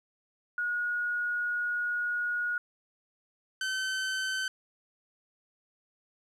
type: tone pair in turn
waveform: sine / sawtooth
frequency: 1447 / 1533 Hz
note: F#6 / G6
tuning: -39 / -39 cents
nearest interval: minor second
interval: 100 cents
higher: second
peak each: -28 / -26 dBFS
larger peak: second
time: 0.58-2.58 / 3.61-4.48 s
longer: first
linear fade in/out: 2 ms
effects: low-pass 8000 Hz 12 dB/octave + 11-bit